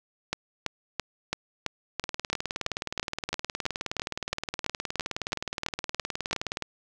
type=two click trains; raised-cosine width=0.2 ms; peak=-10 / -13 dBFS; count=19 / 89; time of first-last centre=0.33-6.33 / 2.04-6.623 s; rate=3 / 19.2 Hz; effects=none